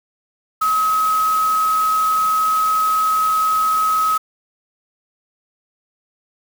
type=tone in noise; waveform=sine; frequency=1276 Hz; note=D#6; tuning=43 cents sharp; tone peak=-14 dBFS; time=0.61-4.18 s; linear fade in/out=10 ms; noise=white; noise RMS=-31 dBFS; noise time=0.61-4.18 s; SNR=+14 dB; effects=none